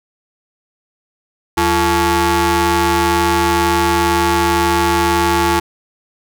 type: ring-modulated tone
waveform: sawtooth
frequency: 261.6 Hz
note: C4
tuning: in tune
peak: -5 dBFS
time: 1.57-5.6 s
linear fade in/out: 10 ms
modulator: 603 Hz
effects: none